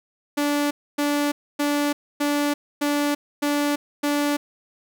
sawtooth tone bursts, 290.5 Hz, D4, 19 cents flat, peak -16 dBFS, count 7, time 0.37-4.37 s, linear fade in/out 10 ms, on 340 ms, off 270 ms, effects none

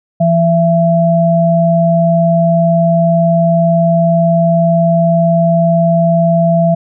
sine tone pair together, 168.03 / 670 Hz, E3 / E5, +33 / +28 cents, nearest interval 2 octaves, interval 2395 cents, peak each -10 dBFS, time 0.2-6.75 s, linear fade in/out 10 ms, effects none

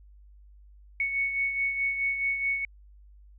sine beating tone pair, 2217 / 2221.7 Hz, C#7 / C#7, 0 / +3 cents, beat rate 4.7 Hz, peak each -26 / -35 dBFS, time 1-2.65 s, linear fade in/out 2 ms, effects added 50 Hz sine -50 dBFS peak until 3.38 s

